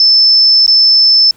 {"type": "tone with dropouts", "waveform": "sine", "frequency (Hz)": 5274, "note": "E8", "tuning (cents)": 0, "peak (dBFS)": -4, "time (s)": [0, 1.31], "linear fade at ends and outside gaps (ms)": 2, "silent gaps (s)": [0.664, 0.678], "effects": ["pink hiss -48 dBFS RMS until 1.36 s"]}